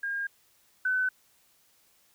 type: tone pair in turn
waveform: sine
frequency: 1616 / 1511.1 Hz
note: G#6 / F#6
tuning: -48 / +36 cents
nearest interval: minor second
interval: 116 cents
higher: first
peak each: -29 / -24 dBFS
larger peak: second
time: 0.03-0.27 / 0.85-1.09 s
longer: neither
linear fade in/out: 5 ms
effects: white hiss -65 dBFS RMS until 2.14 s